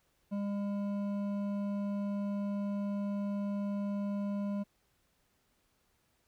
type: tone with hard clipping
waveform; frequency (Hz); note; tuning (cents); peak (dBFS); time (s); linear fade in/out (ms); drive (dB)
sine; 201.9; G#3; -49; -34; 0.31-4.64; 20; 9
effects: pink hiss -74 dBFS RMS until 6.27 s